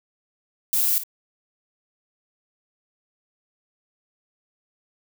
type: noise with echo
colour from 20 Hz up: violet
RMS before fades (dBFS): -21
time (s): 0.73-0.98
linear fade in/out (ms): 0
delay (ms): 55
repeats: 1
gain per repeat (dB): -12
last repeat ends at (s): 1.035
effects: none